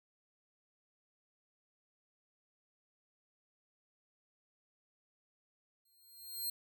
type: tone with exponential growth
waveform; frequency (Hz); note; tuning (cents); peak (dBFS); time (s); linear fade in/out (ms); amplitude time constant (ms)
5% pulse; 4201; C8; +6; -27; 5.85-6.5; 5; 140
effects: none